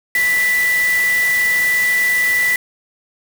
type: tone in noise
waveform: sine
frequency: 1975.5 Hz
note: B6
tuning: in tune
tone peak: -13 dBFS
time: 0.15-2.56 s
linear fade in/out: 2 ms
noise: white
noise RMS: -26 dBFS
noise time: 0.15-2.56 s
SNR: +10 dB
effects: none